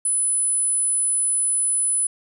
sine tone, 10020 Hz, D#9, 11 cents sharp, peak -18 dBFS, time 0.05-2.07 s, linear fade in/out 5 ms, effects none

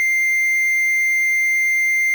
triangle tone with quantisation, 2097 Hz, C7, 3 cents sharp, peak -13 dBFS, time 0-2.14 s, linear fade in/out 0 ms, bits 6, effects none

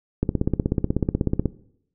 click train, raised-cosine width 3 ms, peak -7 dBFS, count 21, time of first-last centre 0.23-1.457 s, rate 16.3 Hz, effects noise-tail reverb RT60 0.7 s tail -19 dB re dry

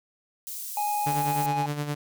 white high-pass noise, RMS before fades -36 dBFS, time 0.47-1.46 s, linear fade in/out 0 ms, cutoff 6700 Hz, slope 12 dB/octave
triangle tone, 830.6 Hz, G#5, in tune, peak -23 dBFS, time 0.77-1.66 s, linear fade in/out 2 ms
sawtooth tone with tremolo, 146.83 Hz, D3, in tune, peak -22 dBFS, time 1.06-1.95 s, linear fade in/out 10 ms, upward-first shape sine, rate 9.7 Hz, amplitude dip 60%
effects none

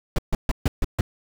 brown noise bursts, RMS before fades -19 dBFS, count 6, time 0.16-1.01 s, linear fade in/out 2 ms, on 25 ms, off 140 ms, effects none

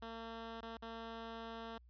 10% pulse tone with dropouts, 227.5 Hz, A#3, 42 cents flat, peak -37 dBFS, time 0.02-1.78 s, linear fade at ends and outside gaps 5 ms, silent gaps 0.608-0.627 / 0.772-0.822 s, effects added 60 Hz sine -60 dBFS peak until 1.89 s + resampled to 11025 Hz

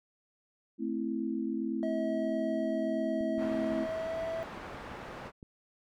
sine chord, A minor, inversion none, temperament equal, 220 / 261.6 / 329.6 Hz, A3 / C4 / E4, 0 / 0 / 0 cents, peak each -35 dBFS, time 0.78-3.88 s, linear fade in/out 50 ms
triangle tone with pitch glide, 641 to 655.6 Hz, E5 to E5, -49 to -10 cents, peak -31 dBFS, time 1.83-4.43 s, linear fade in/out 0 ms, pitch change +39 cents, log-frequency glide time 3.81-4.22 s
click train, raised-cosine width 3 ms, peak -35 dBFS, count 14, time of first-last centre 3.21-5.428 s, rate 5.86 Hz
white low-pass noise, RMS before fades -44 dBFS, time 3.37-5.32 s, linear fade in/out 50 ms, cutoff 1200 Hz, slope 12 dB/octave
effects none

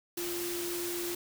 sine tone in noise, 348.1 Hz, F4, 6 cents flat, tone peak -35 dBFS, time 0.17-1.15 s, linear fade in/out 5 ms, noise white, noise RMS -38 dBFS, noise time 0.17-1.15 s, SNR 0 dB, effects none

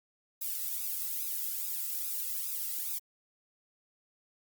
violet noise with flanger, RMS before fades -35 dBFS, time 0.41-2.99 s, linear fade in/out 10 ms, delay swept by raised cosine 0.79 to 1.53 ms, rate 2.4 Hz, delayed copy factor +0.85, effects Opus 48 kbps

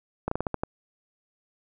slowing click train, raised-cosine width 1 ms, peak -13 dBFS, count 7, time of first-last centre 0.28-0.635 s, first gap 34 ms, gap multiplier 1.22, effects none

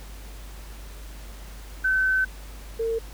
sine tone pair in turn, 1528 / 454.3 Hz, G6 / A#4, -45 / -45 cents, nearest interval octave + major sixth, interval 2100 cents, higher first, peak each -19 / -23 dBFS, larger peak first, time 1.84-2.25 / 2.79-2.99 s, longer first, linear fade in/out 10 ms, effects added 50 Hz sine -38 dBFS peak until 3.13 s + pink hiss -47 dBFS RMS until 3.13 s

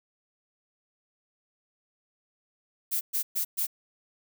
violet noise bursts, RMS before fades -28 dBFS, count 4, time 2.91-3.67 s, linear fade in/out 20 ms, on 100 ms, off 120 ms, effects none

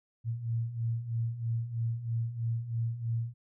sine beating tone pair, 113.4 / 116.5 Hz, A#2 / A#2, -47 / -1 cents, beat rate 3.1 Hz, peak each -36 / -31 dBFS, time 0.24-3.34 s, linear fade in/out 50 ms, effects none

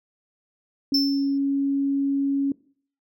sine tone, 277.2 Hz, C#4, in tune, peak -20 dBFS, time 0.92-2.52 s, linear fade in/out 2 ms
triangle tone with exponential decay, 5320 Hz, E8, 15 cents sharp, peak -16 dBFS, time 0.94-1.38 s, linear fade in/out 5 ms, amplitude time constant 95 ms
effects noise-tail reverb RT60 0.5 s tail -21 dB re dry

